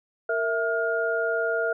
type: tone cluster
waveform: sine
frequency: 461.4 / 658 / 1418 Hz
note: A#4 / E5 / F6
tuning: -18 / -3 / +26 cents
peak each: -27 dBFS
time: 0.29-1.73 s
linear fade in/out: 5 ms
effects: none